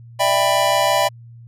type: chord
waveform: square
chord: E minor seventh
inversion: third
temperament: just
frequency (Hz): 593.3 / 659.3 / 791.1 / 988.9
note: D5 / E5 / G5 / B5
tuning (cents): +18 / 0 / +16 / +2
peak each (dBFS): -21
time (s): 0.19-1.09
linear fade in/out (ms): 20
effects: added 117 Hz sine -38 dBFS peak until 1.47 s + resampled to 32000 Hz